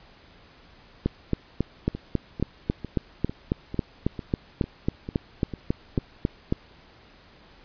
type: two click trains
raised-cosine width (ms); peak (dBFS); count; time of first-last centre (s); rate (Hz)
3; -9 / -19; 21 / 10; 1.06-6.524 / 1.95-5.986; 3.66 / 2.23
effects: pink hiss -53 dBFS RMS until 7.64 s + resampled to 11025 Hz